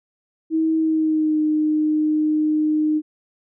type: tone with pitch glide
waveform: sine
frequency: 320 to 306.8 Hz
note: D#4 to D#4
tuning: +49 to -24 cents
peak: -16 dBFS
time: 0.5-3.02 s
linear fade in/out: 50 ms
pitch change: -73 cents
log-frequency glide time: 0.77-1.4 s
effects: none